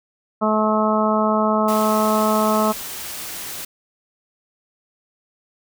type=harmonic tone; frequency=215.4 Hz; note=A3; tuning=37 cents flat; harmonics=1 / 2 / 3 / 4 / 5 / 6; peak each=-20 / -25 / -21 / -25 / -23 / -24 dBFS; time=0.41-2.73 s; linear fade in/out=20 ms
type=noise; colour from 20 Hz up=white; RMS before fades=-31 dBFS; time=1.68-3.65 s; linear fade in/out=5 ms
effects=none